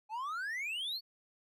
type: exponential sweep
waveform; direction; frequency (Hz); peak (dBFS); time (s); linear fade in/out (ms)
triangle; up; 830.6 to 4533; -34; 0.09-1.01; 50
effects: none